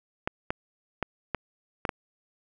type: clicks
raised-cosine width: 0.5 ms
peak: -12 dBFS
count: 6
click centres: 0.275 / 0.505 / 1.027 / 1.347 / 1.852 / 1.892 s
effects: none